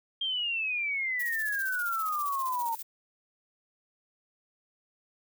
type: exponential sweep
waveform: sine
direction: down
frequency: 3215 to 902 Hz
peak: -28 dBFS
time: 0.21-2.75 s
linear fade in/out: 5 ms
type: noise with tremolo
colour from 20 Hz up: violet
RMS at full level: -39 dBFS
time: 1.19-2.83 s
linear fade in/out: 10 ms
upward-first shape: square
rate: 15 Hz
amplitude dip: 60%
effects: none